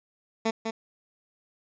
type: tone with echo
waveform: 15% pulse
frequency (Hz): 223.7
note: A3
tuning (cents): +29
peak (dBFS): -17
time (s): 0.45-0.51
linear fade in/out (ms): 10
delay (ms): 200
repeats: 1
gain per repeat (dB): -5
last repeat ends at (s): 0.71
effects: resampled to 16000 Hz